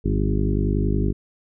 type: harmonic tone with a mistuned harmonic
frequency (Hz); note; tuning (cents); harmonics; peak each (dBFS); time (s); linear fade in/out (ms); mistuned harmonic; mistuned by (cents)
50.8; G#1; -38; 1 / 2 / 3 / 4 / 5 / 6 / 7 / 8; -22 / -25 / -27 / -28 / -29 / -30 / -30 / -31; 0.04-1.13; 20; 4; -49
effects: none